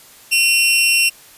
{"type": "tone with amplitude modulation", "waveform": "sawtooth", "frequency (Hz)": 2737, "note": "F7", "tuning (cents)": -36, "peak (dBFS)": -6, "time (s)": [0.31, 1.1], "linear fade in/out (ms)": 20, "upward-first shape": "sine", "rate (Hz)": 262, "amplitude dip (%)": 55, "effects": ["white hiss -44 dBFS RMS until 1.37 s", "resampled to 32000 Hz"]}